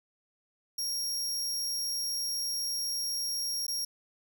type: tone with dropouts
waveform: sawtooth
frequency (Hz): 5588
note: F8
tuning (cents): 0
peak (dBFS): -28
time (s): 0.78-3.85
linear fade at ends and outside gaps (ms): 5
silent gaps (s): 3.667-3.68
effects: none